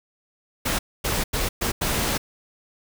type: noise bursts at uneven times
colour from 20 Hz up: pink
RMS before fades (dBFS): -24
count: 5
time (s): 0.65-0.79 / 1.04-1.24 / 1.33-1.49 / 1.61-1.72 / 1.81-2.18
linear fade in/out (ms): 10
effects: none